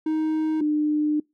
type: tone pair in turn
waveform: triangle / sine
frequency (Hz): 313.2 / 301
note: D#4 / D4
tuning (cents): +11 / +43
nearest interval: minor second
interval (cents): 68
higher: first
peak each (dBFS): -19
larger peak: neither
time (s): 0.06-0.61 / 0.61-1.2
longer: second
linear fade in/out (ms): 5
effects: noise-tail reverb RT60 0.2 s tail -25 dB re dry